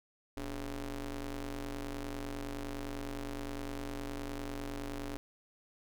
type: ring-modulated tone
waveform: sawtooth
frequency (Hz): 131.1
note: C3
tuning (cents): +4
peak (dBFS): -31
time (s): 0.37-5.17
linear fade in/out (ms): 0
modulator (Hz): 156
effects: none